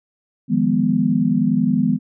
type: chord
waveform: sine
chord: F half-diminished seventh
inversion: third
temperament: equal with one note detuned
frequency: 155.56 / 174.61 / 205.6 / 246.9 Hz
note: Eb3 / F3 / Ab3 / Cb4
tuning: 0 / 0 / -17 / 0 cents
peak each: -23 / -22 / -19 / -18 dBFS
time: 0.48-1.99 s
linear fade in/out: 50 ms
effects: none